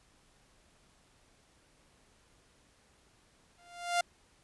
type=tone with exponential growth; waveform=sawtooth; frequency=698.5 Hz; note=F5; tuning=in tune; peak=-21 dBFS; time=3.58-4.01 s; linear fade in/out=5 ms; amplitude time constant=93 ms; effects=pink hiss -66 dBFS RMS until 4.43 s + resampled to 24000 Hz